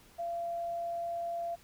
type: tone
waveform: sine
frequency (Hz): 684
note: F5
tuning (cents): -36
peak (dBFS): -33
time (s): 0.18-1.56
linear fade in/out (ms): 20
effects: pink hiss -60 dBFS RMS until 1.63 s